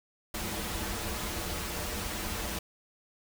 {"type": "noise with comb filter", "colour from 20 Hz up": "pink", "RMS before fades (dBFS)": -35, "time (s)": [0.34, 2.59], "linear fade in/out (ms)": 5, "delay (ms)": 7.5, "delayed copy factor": -0.75, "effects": []}